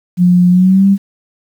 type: tone with pitch glide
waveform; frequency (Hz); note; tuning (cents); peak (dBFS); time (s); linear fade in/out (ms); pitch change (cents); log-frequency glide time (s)
sine; 178.4 to 196.81; F3 to G3; +37 to +7; -5; 0.17-0.98; 50; +170; 0.5-0.87
effects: 7-bit